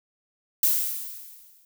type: noise with exponential decay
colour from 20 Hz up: violet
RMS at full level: -19 dBFS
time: 0.63-1.65 s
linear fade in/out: 2 ms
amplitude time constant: 220 ms
effects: none